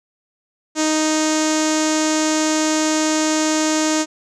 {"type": "tone with low-pass filter", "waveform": "sawtooth", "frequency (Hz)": 311.1, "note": "D#4", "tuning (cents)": 0, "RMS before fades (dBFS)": -18, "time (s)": [0.75, 4.06], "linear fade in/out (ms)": 50, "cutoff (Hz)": 6800, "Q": 4.6, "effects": []}